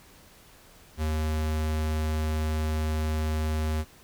square tone, 77.78 Hz, D#2, in tune, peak -26 dBFS, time 0.97-3.85 s, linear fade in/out 50 ms, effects pink hiss -54 dBFS RMS until 4.03 s

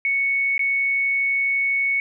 sine tone with dropouts, 2217 Hz, C#7, in tune, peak -18 dBFS, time 0.05-2 s, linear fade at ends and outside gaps 1 ms, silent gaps 0.579-0.593 s, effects none

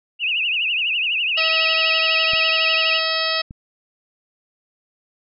sine tone with vibrato, 2700 Hz, E7, 41 cents sharp, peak -18 dBFS, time 0.19-3.01 s, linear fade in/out 50 ms, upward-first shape triangle, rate 12 Hz, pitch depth 170 cents each way
harmonic tone, 644 Hz, E5, 41 cents flat, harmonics 1 / 2 / 3 / 4 / 5 / 6 / 7 / 8, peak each -27 / -27 / -27 / -27 / -27 / -27 / -27 / -27 dBFS, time 1.37-3.42 s, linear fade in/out 10 ms
clicks, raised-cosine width 5 ms, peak -23 dBFS, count 2, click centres 2.335 / 3.509 s
effects none

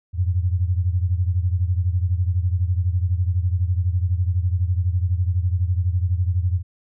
sine beating tone pair, 87 / 99 Hz, F2 / G2, -6 / +18 cents, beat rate 12 Hz, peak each -19 / -23 dBFS, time 0.13-6.63 s, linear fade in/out 50 ms, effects none

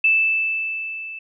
sine tone with level ramp, 2637 Hz, E7, in tune, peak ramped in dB -12 to -31 dBFS, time 0.04-1.19 s, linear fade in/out 5 ms, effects none

